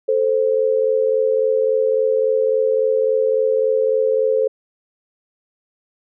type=tone pair together; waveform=sine; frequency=440 / 523.6 Hz; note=A4 / C5; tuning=0 / +1 cents; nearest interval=minor third; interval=301 cents; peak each=-17 dBFS; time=0.08-4.48 s; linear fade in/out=10 ms; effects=none